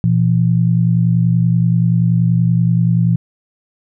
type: tone pair together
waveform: sine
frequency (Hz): 119.52 / 170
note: A#2 / F3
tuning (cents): +44 / -46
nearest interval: tritone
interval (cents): 610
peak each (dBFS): -13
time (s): 0.04-3.16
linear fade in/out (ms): 0
effects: none